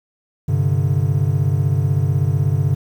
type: chord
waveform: triangle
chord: G suspended fourth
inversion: none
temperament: equal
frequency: 98 / 130.81 / 146.83 Hz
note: G2 / C3 / D3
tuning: 0 / 0 / 0 cents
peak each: -17 dBFS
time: 0.48-2.75 s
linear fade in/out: 10 ms
effects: 8-bit